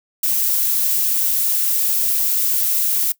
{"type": "noise", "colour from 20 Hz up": "violet", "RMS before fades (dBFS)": -18, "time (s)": [0.23, 3.12], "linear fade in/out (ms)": 5, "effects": ["noise-tail reverb RT60 0.1 s tail -20 dB re dry"]}